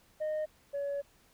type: tone pair in turn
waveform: sine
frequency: 616 / 565.1 Hz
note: D#5 / C#5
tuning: -17 / +33 cents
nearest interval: minor second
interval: 150 cents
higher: first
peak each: -28 / -30 dBFS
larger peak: first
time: 0.2-0.46 / 0.73-1.02 s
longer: second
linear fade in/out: 20 ms
effects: tanh soft clip ceiling -30 dBFS + pink hiss -65 dBFS RMS until 1.33 s